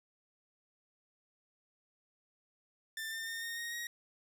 sawtooth tone with pitch steps, 1782 / 1802.7 / 1823.7 / 1844.8 / 1866.3 / 1888 Hz, A6 / A6 / A#6 / A#6 / A#6 / A#6, +22 / +42 / -38 / -19 / +2 / +22 cents, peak -35 dBFS, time 2.97-3.87 s, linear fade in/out 2 ms, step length 150 ms, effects none

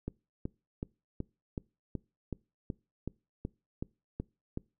click train, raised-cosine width 3 ms, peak -22 dBFS, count 13, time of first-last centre 0.08-4.574 s, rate 2.67 Hz, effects noise-tail reverb RT60 0.3 s tail -24 dB re dry

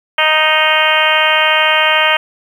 harmonic tone, 311.2 Hz, D#4, in tune, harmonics 2 / 3 / 4 / 5 / 6 / 7 / 8 / 9 / 10, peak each -18 / -18 / -18 / -18 / -18 / -18 / -18 / -18 / -18 dBFS, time 0.18-2.17 s, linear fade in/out 5 ms, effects 7-bit

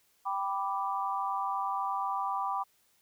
sine chord, G major, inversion none, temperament equal, 784 / 987.8 / 1174.7 Hz, G5 / B5 / D6, 0 / 0 / 0 cents, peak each -34 dBFS, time 0.25-2.64 s, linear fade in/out 20 ms, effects white hiss -69 dBFS RMS until 3.01 s

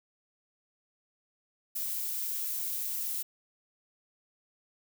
violet noise, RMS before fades -34 dBFS, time 1.75-3.23 s, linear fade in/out 10 ms, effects none

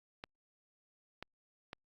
clicks, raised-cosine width 0.3 ms, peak -27 dBFS, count 3, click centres 0.239 / 1.226 / 1.731 s, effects Opus 48 kbps

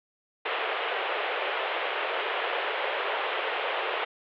pink band-pass noise, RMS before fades -30 dBFS, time 0.45-4.05 s, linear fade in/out 10 ms, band 410 to 3300 Hz, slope 48 dB/octave, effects none

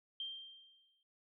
sine tone with exponential decay, 3166 Hz, G7, 17 cents sharp, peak -38 dBFS, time 0.2-1.03 s, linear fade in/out 2 ms, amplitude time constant 180 ms, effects none

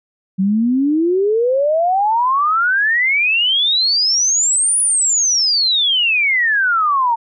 sine exponential two-way sweep, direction up then down, 185 to 9956 to 900 Hz, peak -12 dBFS, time 0.38-7.16 s, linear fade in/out 20 ms, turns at 4.8 s, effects none

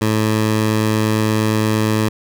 15% pulse tone, 108.6 Hz, A2, 22 cents flat, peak -8 dBFS, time 0.01-2.09 s, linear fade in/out 10 ms, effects none

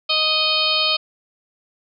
harmonic tone, 622.3 Hz, D#5, in tune, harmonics 1 / 2 / 4 / 5 / 6 / 7 / 8, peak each -28 / -26 / -24 / -22 / -24 / -21 / -28 dBFS, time 0.09-0.97 s, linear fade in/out 10 ms, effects none

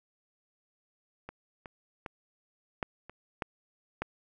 clicks, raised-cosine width 0.5 ms, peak -26 / -28 / -23 / -16 / -30 / -17 / -17 dBFS, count 7, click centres 1.29 / 1.658 / 2.062 / 2.828 / 3.096 / 3.422 / 4.02 s, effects none

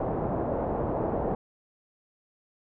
white low-pass noise, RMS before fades -29 dBFS, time 0-1.35 s, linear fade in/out 2 ms, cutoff 770 Hz, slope 24 dB/octave, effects none

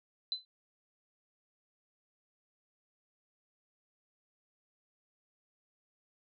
sine tone with exponential decay, 4032 Hz, B7, 35 cents sharp, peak -28 dBFS, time 0.32-0.45 s, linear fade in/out 1 ms, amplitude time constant 28 ms, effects none

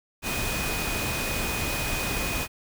sine tone in noise, 2489 Hz, D#7, in tune, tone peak -33 dBFS, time 0.22-2.48 s, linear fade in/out 50 ms, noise pink, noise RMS -29 dBFS, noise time 0.22-2.48 s, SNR -7 dB, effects none

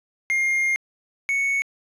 triangle tone pair in turn, 2123 / 2217 Hz, C7 / C#7, +25 / 0 cents, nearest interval minor second, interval 75 cents, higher second, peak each -17 / -18 dBFS, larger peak first, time 0.3-0.76 / 1.29-1.62 s, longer first, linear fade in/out 0 ms, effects resampled to 32000 Hz

